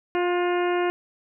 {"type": "harmonic tone with a mistuned harmonic", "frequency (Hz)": 353.4, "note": "F4", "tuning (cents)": 21, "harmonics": [1, 2, 3, 4, 5, 6, 7, 8], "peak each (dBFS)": [-22, -28, -32, -34, -36, -38, -39, -40], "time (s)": [0.15, 0.9], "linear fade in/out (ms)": 0, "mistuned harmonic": 4, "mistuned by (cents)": 24, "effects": []}